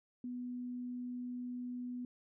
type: tone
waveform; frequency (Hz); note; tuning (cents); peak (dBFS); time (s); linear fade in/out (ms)
sine; 246.9; B3; 0; -39; 0.24-2.05; 2
effects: none